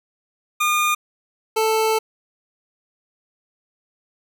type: tone pair in turn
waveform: 25% pulse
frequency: 1215 / 440.6 Hz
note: D#6 / A4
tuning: -42 / +2 cents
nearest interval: octave + tritone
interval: 1756 cents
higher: first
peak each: -13 dBFS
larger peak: neither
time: 0.6-0.95 / 1.56-1.99 s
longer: second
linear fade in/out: 10 ms
effects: none